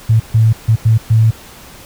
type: tone bursts at uneven times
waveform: sine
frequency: 111.5 Hz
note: A2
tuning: 23 cents sharp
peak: -6 dBFS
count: 5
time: 0.09-0.2 / 0.34-0.53 / 0.68-0.76 / 0.85-0.98 / 1.1-1.31 s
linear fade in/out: 10 ms
effects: pink hiss -37 dBFS RMS until 1.85 s